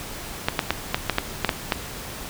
clicks, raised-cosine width 0.3 ms, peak -3 dBFS, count 9, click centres 0.485 / 0.592 / 0.706 / 0.945 / 1.097 / 1.184 / 1.447 / 1.492 / 1.722 s, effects pink hiss -35 dBFS RMS until 2.29 s

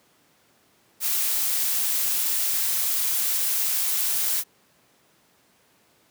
blue noise, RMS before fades -24 dBFS, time 1-4.44 s, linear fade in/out 50 ms, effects pink hiss -61 dBFS RMS until 6.1 s + high-pass 150 Hz 12 dB/octave

